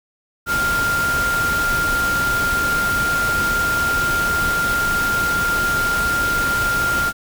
sine tone in noise, 1396.9 Hz, F6, in tune, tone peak -17 dBFS, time 0.46-7.13 s, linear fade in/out 50 ms, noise pink, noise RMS -25 dBFS, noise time 0.46-7.13 s, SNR +5 dB, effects none

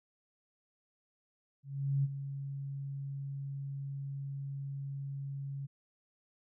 sine tone with ADSR envelope, 138.6 Hz, C#3, in tune, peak -26 dBFS, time 1.63-5.67 s, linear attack 410 ms, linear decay 32 ms, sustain -11 dB, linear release 19 ms, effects none

